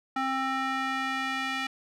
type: tone with band-pass filter sweep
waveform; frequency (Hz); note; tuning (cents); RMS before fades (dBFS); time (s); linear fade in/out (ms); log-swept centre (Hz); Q
square; 265.3; C4; +24; -30; 0.16-1.67; 5; 1200 to 2300; 1.4
effects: none